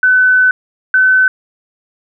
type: tone pair in turn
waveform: sine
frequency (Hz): 1508 / 1517.6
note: F#6 / F#6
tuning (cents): +32 / +43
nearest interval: unison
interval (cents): 11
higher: second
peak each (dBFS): -6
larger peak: neither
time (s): 0.03-0.51 / 0.94-1.28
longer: first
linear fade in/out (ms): 2
effects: none